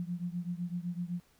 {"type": "beating tone pair", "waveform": "sine", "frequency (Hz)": [172.6, 180.5], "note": ["F3", "F#3"], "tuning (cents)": [-20, -43], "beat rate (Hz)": 7.9, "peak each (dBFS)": [-36, -38], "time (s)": [0, 1.2], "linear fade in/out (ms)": 0, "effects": ["pink hiss -67 dBFS RMS until 1.39 s"]}